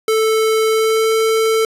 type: tone with pitch glide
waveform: square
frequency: 440 to 444.1 Hz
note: A4 to A4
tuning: 0 to +16 cents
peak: -13 dBFS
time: 0.08-1.65 s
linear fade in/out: 2 ms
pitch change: +16 cents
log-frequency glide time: 0.68-1.12 s
effects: resampled to 32000 Hz + 7-bit